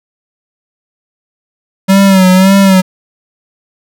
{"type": "tone with vibrato", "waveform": "square", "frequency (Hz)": 190.4, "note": "F#3", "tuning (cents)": 50, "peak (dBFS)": -4, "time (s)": [1.88, 2.82], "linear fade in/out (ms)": 20, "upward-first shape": "sine", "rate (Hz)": 1.8, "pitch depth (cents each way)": 60, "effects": []}